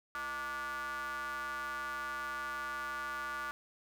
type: ring-modulated tone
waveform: square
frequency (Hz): 138.59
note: C#3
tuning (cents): 0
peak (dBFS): -35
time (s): 0.15-3.51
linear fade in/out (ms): 0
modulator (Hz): 1310
effects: none